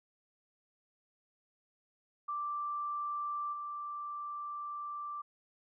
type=tone with level steps; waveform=sine; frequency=1174.7 Hz; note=D6; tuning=in tune; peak=-34 / -38 dBFS; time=2.28-5.22 s; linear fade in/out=10 ms; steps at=3.52 s; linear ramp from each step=20 ms; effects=none